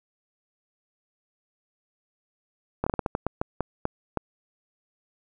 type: slowing click train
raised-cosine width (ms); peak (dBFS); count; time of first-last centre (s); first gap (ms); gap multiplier
1; -11; 12; 2.84-4.173; 25; 1.29
effects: none

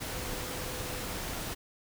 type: tone in noise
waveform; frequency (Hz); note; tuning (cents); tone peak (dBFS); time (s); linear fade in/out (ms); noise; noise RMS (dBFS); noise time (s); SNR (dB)
sine; 503; B4; +32; -45; 0.11-1.07; 20; pink; -37; 0-1.55; -11
effects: none

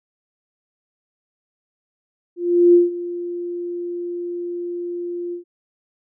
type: tone with ADSR envelope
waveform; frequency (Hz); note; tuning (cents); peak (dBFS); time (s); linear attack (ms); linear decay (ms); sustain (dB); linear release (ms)
sine; 349.2; F4; 0; -7; 2.36-5.44; 380; 160; -17; 110
effects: none

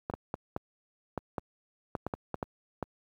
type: clicks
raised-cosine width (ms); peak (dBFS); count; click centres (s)
1; -18; 12; 0.099 / 0.138 / 0.341 / 0.564 / 1.177 / 1.382 / 1.952 / 2.066 / 2.138 / 2.343 / 2.428 / 2.827
effects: high-pass 60 Hz 12 dB/octave + 10-bit

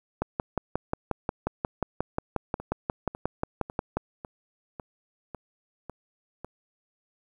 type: two click trains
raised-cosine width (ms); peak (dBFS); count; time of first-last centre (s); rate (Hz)
1; -23 / -12; 8 / 22; 2.6-6.446 / 0.22-3.97; 1.82 / 5.6
effects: 9-bit

